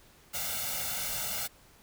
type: noise with comb filter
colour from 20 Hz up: white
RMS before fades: -34 dBFS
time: 0.33-1.48 s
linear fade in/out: 20 ms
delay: 1.4 ms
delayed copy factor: +0.9
effects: pink hiss -59 dBFS RMS until 1.82 s